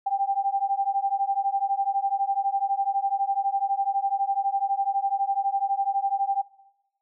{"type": "beating tone pair", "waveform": "sine", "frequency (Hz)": [784, 796], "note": ["G5", "G5"], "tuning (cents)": [0, 26], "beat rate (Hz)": 12, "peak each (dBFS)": -25, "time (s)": [0.06, 6.42], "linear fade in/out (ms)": 10, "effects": ["noise-tail reverb RT60 0.9 s tail -19 dB re dry"]}